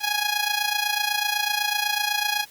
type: tone with amplitude modulation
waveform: 10% pulse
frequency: 830.6 Hz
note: G#5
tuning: in tune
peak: -11 dBFS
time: 0-2.46 s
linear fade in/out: 50 ms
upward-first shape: sine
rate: 28 Hz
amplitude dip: 70%
effects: white hiss -50 dBFS RMS until 2.5 s + Opus 48 kbps